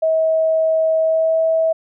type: tone with pitch glide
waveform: sine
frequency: 641 to 647.7 Hz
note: E5 to E5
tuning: -49 to -31 cents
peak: -13 dBFS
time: 0.02-1.73 s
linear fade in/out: 10 ms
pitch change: +18 cents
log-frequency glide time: 0.99-1.4 s
effects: none